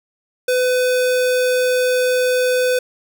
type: tone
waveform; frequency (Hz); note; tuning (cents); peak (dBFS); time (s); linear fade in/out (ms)
square; 503; B4; +32; -15; 0.48-2.79; 5
effects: none

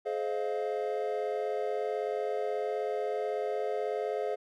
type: chord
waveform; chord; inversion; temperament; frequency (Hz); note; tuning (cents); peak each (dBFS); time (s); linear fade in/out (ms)
triangle; F minor seventh; first; equal with one note detuned; 424.8 / 523.3 / 622.3 / 698.5; Ab4 / C5 / Eb5 / F5; +39 / 0 / 0 / 0; -31 / -34 / -36 / -35; 0.05-4.36; 20
effects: none

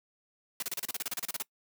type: noise bursts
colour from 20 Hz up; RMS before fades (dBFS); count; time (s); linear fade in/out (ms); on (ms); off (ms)
white; -34; 15; 0.6-1.423; 2; 25; 32
effects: noise-tail reverb RT60 0.1 s tail -23 dB re dry + high-pass 150 Hz 12 dB/octave

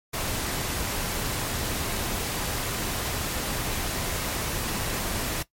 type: noise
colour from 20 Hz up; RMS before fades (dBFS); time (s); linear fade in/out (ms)
pink; -29; 0.13-5.43; 10
effects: noise-tail reverb RT60 0.1 s tail -17 dB re dry + MP3 64 kbps

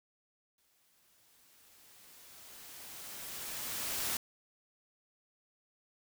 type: noise with exponential growth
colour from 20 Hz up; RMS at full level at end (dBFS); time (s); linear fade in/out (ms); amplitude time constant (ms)
white; -34; 0.58-4.17; 2; 780
effects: none

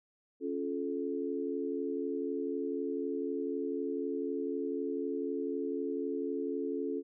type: chord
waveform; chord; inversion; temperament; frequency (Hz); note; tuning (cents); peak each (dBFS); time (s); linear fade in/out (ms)
sine; Db augmented; none; equal with one note detuned; 277.2 / 349.2 / 433.2; Db4 / F4 / A4; 0 / 0 / -27; -36 / -38 / -36; 0.4-7.03; 50
effects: none

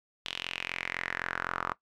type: tone with band-pass filter sweep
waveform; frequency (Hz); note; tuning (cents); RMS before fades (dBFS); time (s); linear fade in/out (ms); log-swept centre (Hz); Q
sawtooth; 43.93; F1; +11; -36; 0.25-1.73; 10; 3300 to 1200; 4.1
effects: noise-tail reverb RT60 0.1 s tail -18 dB re dry

